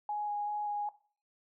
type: tone with vibrato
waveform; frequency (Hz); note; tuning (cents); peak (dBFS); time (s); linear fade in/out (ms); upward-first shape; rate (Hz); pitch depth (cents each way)
sine; 830.6; G#5; 0; -32; 0.09-0.89; 2; square; 2.6; 9
effects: noise-tail reverb RT60 0.4 s tail -17 dB re dry